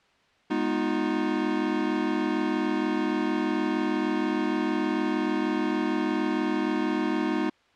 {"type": "chord", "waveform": "square", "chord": "F half-diminished seventh", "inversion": "first", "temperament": "equal with one note detuned", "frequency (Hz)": [207.7, 246.9, 311.1, 357.6], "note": ["Ab3", "Cb4", "Eb4", "F4"], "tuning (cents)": [0, 0, 0, 41], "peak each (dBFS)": [-33, -31, -28, -32], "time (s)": [0.5, 7.5], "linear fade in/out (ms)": 10, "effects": ["white hiss -62 dBFS RMS until 7.75 s", "low-pass 3000 Hz 12 dB/octave"]}